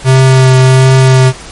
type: tone with vibrato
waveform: square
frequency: 130.81 Hz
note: C3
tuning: in tune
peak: -3 dBFS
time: 0.04-1.33 s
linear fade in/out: 50 ms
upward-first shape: triangle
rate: 1.4 Hz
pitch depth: 15 cents each way
effects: pink hiss -29 dBFS RMS until 1.51 s + MP3 48 kbps